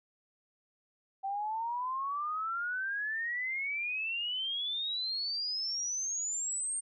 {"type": "exponential sweep", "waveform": "sine", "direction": "up", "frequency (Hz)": [770, 8800], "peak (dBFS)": -32, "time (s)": [1.23, 6.81], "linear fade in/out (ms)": 20, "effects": []}